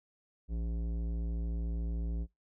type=tone with tanh clipping; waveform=sine; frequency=56.8 Hz; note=A#1; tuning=44 cents flat; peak=-34 dBFS; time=0.48-2.27 s; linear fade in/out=50 ms; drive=14 dB; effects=noise-tail reverb RT60 0.2 s tail -24 dB re dry

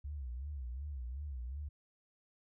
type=tone with vibrato; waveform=sine; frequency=66.8 Hz; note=C2; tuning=36 cents sharp; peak=-39 dBFS; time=0.04-1.69 s; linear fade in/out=10 ms; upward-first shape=sine; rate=2.7 Hz; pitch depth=190 cents each way; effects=none

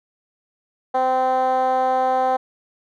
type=tone with band-pass filter; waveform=10% pulse; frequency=258.5 Hz; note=C4; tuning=21 cents flat; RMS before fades=-19 dBFS; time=0.94-2.37 s; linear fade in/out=10 ms; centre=680 Hz; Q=5.7; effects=none

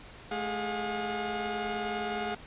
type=tone cluster; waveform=sawtooth; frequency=215.5 / 411.4 / 717 Hz; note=A3 / G#4 / F5; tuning=-36 / -16 / +45 cents; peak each=-34 / -32 / -30 dBFS; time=0.31-2.35 s; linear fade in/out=5 ms; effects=pink hiss -49 dBFS RMS until 2.46 s + resampled to 8000 Hz

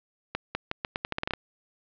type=accelerating click train; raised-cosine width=0.3 ms; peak=-12 dBFS; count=12; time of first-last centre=0.35-1.336 s; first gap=200 ms; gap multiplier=0.82; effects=low-pass 4000 Hz 12 dB/octave

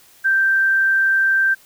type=tone; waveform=sine; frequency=1568 Hz; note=G6; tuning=in tune; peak=-13 dBFS; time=0.24-1.55 s; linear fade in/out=20 ms; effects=white hiss -50 dBFS RMS until 1.65 s

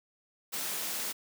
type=high-pass noise; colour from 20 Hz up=white; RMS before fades=-35 dBFS; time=0.52-1.13 s; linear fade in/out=20 ms; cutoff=150 Hz; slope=24 dB/octave; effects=none

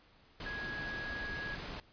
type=tone in noise; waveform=sine; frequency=1661.2 Hz; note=G#6; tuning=in tune; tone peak=-39 dBFS; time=0.46-1.55 s; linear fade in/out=2 ms; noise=pink; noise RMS=-43 dBFS; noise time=0.4-1.8 s; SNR=+1 dB; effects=pink hiss -64 dBFS RMS until 1.92 s + resampled to 11025 Hz

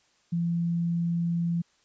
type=tone; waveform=sine; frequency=170 Hz; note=F3; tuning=46 cents flat; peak=-24 dBFS; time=0.32-1.62 s; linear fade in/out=10 ms; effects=white hiss -66 dBFS RMS until 1.84 s + resampled to 16000 Hz

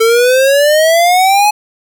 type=exponential sweep; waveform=square; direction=up; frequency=444.1 to 849 Hz; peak=-7 dBFS; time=0-1.51 s; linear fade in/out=10 ms; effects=none

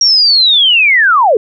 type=linear sweep; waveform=sine; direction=down; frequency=5660 to 392 Hz; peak=-5 dBFS; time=0.01-1.37 s; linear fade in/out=2 ms; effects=none

